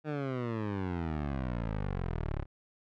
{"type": "exponential sweep", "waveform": "15% pulse", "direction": "down", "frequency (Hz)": [155.56, 33.42], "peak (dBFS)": -26, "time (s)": [0.04, 2.46], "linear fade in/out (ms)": 50, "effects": ["low-pass 2000 Hz 12 dB/octave"]}